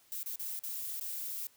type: noise with dropouts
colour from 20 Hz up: violet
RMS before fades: -39 dBFS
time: 0.12-1.47 s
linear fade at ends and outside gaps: 1 ms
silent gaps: 0.231-0.26 / 0.358-0.394 / 0.592-0.636 / 0.998-1.01 s
effects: white hiss -65 dBFS RMS until 1.56 s